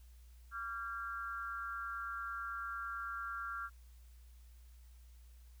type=tone with amplitude modulation; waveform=sine; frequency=1379 Hz; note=F6; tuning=22 cents flat; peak=-35 dBFS; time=0.51-3.7 s; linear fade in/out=50 ms; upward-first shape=sine; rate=229 Hz; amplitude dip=95%; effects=added 60 Hz sine -55 dBFS peak until 5.6 s + white hiss -71 dBFS RMS until 5.6 s